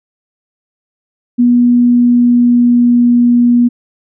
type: tone with pitch glide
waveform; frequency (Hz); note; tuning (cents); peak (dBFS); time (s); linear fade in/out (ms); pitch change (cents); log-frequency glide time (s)
sine; 242.6 to 240.9; B3 to B3; -31 to -43; -5; 1.38-3.69; 20; -12; 1.77-3.13
effects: none